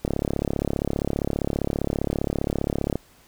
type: click train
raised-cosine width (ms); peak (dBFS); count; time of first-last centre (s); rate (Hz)
2; -10; 103; 0.05-2.956; 35.1
effects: pink hiss -55 dBFS RMS until 3.27 s